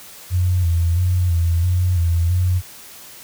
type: tone with vibrato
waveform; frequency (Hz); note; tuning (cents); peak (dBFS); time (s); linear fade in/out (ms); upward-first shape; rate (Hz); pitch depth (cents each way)
sine; 87.31; F2; 0; -14; 0.3-2.62; 50; square; 1.5; 58
effects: white hiss -40 dBFS RMS until 3.23 s